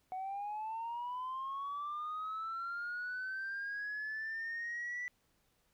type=linear sweep; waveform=sine; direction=up; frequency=740 to 1975.5 Hz; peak=-36 dBFS; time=0.12-5.08 s; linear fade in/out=0 ms; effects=tanh soft clip ceiling -35 dBFS + pink hiss -75 dBFS RMS until 5.73 s